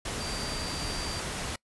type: tone in noise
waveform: sine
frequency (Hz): 4699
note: D8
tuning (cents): 0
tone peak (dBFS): -38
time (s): 0.2-1.2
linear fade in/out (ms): 5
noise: pink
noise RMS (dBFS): -34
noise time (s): 0.05-1.56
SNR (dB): -7
effects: noise-tail reverb RT60 0.1 s tail -25 dB re dry + resampled to 24000 Hz